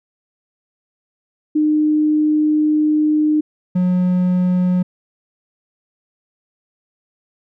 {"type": "tone pair in turn", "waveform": ["sine", "triangle"], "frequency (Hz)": [304.5, 181.06], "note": ["D#4", "F#3"], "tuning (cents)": [-37, -37], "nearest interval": "major sixth", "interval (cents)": 900, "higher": "first", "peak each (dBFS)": [-12, -11], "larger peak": "second", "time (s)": [[1.55, 3.41], [3.75, 4.83]], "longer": "first", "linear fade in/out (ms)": 10, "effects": []}